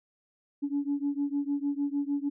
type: beating tone pair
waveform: sine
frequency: 281.9 / 288.5 Hz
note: C#4 / D4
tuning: +29 / -31 cents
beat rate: 6.6 Hz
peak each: -29 / -30 dBFS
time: 0.62-2.3 s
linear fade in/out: 20 ms
effects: tanh soft clip ceiling -21 dBFS